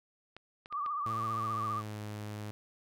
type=clicks; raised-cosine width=0.3 ms; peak=-31 dBFS; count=4; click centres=0.366 / 0.659 / 0.726 / 0.862 s
type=tone with vibrato; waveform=sine; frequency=1174.7 Hz; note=D6; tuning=in tune; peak=-32 dBFS; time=0.7-1.83 s; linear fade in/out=50 ms; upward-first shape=triangle; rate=15 Hz; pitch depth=95 cents each way
type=tone with pitch glide; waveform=sawtooth; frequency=111.4 to 105.21 Hz; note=A2 to G#2; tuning=+22 to +23 cents; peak=-35 dBFS; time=1.06-2.51 s; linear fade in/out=0 ms; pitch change=-99 cents; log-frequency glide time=1.29-2.03 s
effects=none